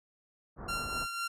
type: low-pass noise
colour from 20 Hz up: pink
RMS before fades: -42 dBFS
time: 0.56-1.07 s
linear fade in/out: 50 ms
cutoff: 1500 Hz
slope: 48 dB/octave
type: tone with tremolo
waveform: sawtooth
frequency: 1378 Hz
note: F6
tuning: 24 cents flat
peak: -28 dBFS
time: 0.68-1.28 s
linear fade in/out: 10 ms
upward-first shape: triangle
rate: 4 Hz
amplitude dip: 50%
effects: low-pass 12000 Hz 12 dB/octave